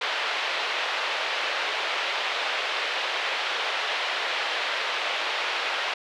white band-pass noise, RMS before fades -28 dBFS, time 0.01-5.94 s, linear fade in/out 5 ms, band 470 to 3500 Hz, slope 24 dB/octave, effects none

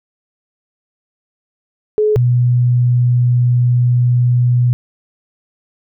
sine tone pair in turn, 425.8 / 122.7 Hz, G#4 / B2, +43 / -11 cents, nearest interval octave + minor seventh, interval 2154 cents, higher first, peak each -10 / -9 dBFS, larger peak second, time 1.98-2.16 / 2.16-4.73 s, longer second, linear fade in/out 0 ms, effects none

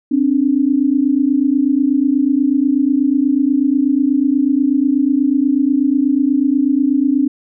sine tone pair together, 263.7 / 291.9 Hz, C4 / D4, +14 / -10 cents, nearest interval major second, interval 176 cents, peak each -14 dBFS, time 0.11-7.28 s, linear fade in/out 10 ms, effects none

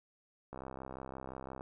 click train, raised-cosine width 1 ms, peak -30 dBFS, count 72, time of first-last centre 0.53-1.609 s, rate 65.8 Hz, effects none

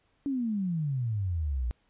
sine exponential sweep, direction down, 287.1 to 57 Hz, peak -27 dBFS, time 0.26-1.71 s, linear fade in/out 0 ms, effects pink hiss -70 dBFS RMS until 1.89 s + resampled to 8000 Hz

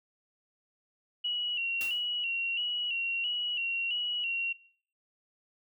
sine tone with vibrato, 2832 Hz, F7, 23 cents sharp, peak -29 dBFS, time 1.24-4.53 s, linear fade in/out 10 ms, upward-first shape square, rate 1.5 Hz, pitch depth 54 cents each way
white noise with exponential decay, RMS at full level -38 dBFS, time 1.81-2.09 s, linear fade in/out 0 ms, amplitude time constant 59 ms
effects noise-tail reverb RT60 0.5 s tail -18 dB re dry

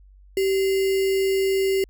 sine tone with sample-and-hold, 386.4 Hz, G4, 25 cents flat, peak -18 dBFS, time 0.37-1.84 s, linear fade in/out 2 ms, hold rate 2450 Hz, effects added 48 Hz sine -47 dBFS peak until 1.89 s

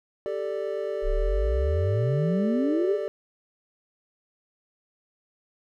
triangle chord, G suspended second, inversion none, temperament just, 392 / 441 / 588 Hz, G4 / A4 / D5, 0 / +4 / +2 cents, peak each -30 / -30 / -29 dBFS, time 0.26-3.08 s, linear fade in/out 0 ms
sine exponential sweep, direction up, 30.19 to 445.8 Hz, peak -22 dBFS, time 1.02-3 s, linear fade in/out 50 ms
effects none

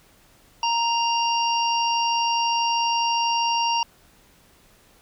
harmonic tone, 932.3 Hz, A#5, in tune, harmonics 1 / 3 / 5 / 6, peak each -21 / -26 / -33 / -30 dBFS, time 0.63-3.83 s, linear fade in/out 2 ms, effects pink hiss -56 dBFS RMS until 5.01 s

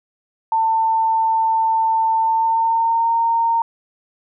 sine tone with pitch glide, 895 to 920.2 Hz, A5 to A#5, +29 to -23 cents, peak -14 dBFS, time 0.52-3.62 s, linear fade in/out 2 ms, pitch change +48 cents, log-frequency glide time 2.19-3.1 s, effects none

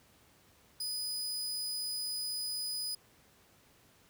sawtooth tone, 4978 Hz, D#8, in tune, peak -32 dBFS, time 0.8-2.95 s, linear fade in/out 5 ms, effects pink hiss -64 dBFS RMS until 4.09 s + high-pass 60 Hz 12 dB/octave

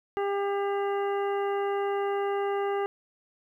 harmonic tone, 400.2 Hz, G4, 36 cents sharp, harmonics 1 / 2 / 3 / 4 / 5 / 7, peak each -27 / -32 / -37 / -43 / -43 / -48 dBFS, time 0.17-2.86 s, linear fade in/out 0 ms, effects 11-bit

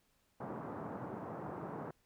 pink band-pass noise, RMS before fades -44 dBFS, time 0.4-1.91 s, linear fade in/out 5 ms, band 130 to 1200 Hz, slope 24 dB/octave, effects pink hiss -75 dBFS RMS until 2.05 s

